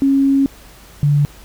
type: tone pair in turn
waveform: sine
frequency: 273.9 / 145.09 Hz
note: C#4 / D3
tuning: -21 / -21 cents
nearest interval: major seventh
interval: 1100 cents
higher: first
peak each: -10 dBFS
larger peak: neither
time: 0.02-0.46 / 1.03-1.25 s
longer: first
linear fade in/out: 0 ms
effects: added 50 Hz sine -44 dBFS peak until 1.44 s + pink hiss -43 dBFS RMS until 1.44 s